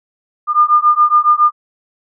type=beating tone pair; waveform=sine; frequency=1205 / 1212.2 Hz; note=D6 / D#6; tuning=+44 / -46 cents; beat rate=7.2 Hz; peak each=-11 dBFS; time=0.47-1.52 s; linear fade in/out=50 ms; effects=none